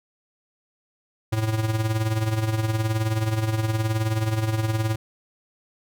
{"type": "tone with tremolo", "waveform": "square", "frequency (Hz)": 110, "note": "A2", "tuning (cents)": 0, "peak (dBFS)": -19, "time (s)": [1.32, 4.96], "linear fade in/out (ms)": 10, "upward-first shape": "triangle", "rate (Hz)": 19, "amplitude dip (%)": 70, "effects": []}